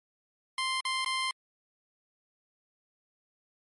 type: tone with dropouts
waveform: 15% pulse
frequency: 1046.5 Hz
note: C6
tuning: in tune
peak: -22 dBFS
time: 0.58-1.31 s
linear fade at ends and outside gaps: 2 ms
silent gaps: 0.806-0.851 / 1.047-1.06 s
effects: MP3 48 kbps